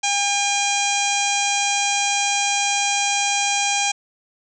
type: harmonic tone with a mistuned harmonic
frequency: 806 Hz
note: G5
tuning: 48 cents sharp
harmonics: 1 / 2 / 3 / 4 / 5 / 6 / 7 / 8 / 9 / 10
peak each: -23 / -33 / -24 / -27 / -31 / -34 / -27 / -27 / -29 / -33 dBFS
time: 0.03-3.92 s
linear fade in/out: 10 ms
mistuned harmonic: 7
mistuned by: +22 cents
effects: none